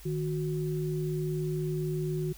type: tone pair together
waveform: sine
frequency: 154.2 / 366.8 Hz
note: D#3 / F#4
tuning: -15 / -15 cents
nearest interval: octave + minor third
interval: 1500 cents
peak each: -30 / -33 dBFS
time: 0.05-2.33 s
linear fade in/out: 10 ms
effects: added 50 Hz sine -48 dBFS peak until 2.37 s + white hiss -53 dBFS RMS until 2.37 s